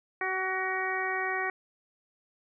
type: harmonic tone with a mistuned harmonic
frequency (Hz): 376.9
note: F#4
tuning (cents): +32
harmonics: 1 / 2 / 3 / 4 / 5 / 6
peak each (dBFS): -36 / -35 / -37 / -37 / -32 / -38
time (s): 0.21-1.5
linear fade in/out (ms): 2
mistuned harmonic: 4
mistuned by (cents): -21
effects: none